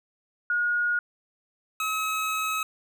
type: tone pair in turn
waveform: sine / 25% pulse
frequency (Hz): 1440 / 1281.3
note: F#6 / E6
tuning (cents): -47 / -50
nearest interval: major second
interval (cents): 203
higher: first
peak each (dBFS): -22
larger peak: neither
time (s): 0.5-0.99 / 1.8-2.63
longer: second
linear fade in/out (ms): 2
effects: none